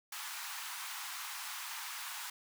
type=high-pass noise; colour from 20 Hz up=pink; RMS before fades=-43 dBFS; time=0.12-2.3 s; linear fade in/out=5 ms; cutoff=860 Hz; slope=48 dB/octave; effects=none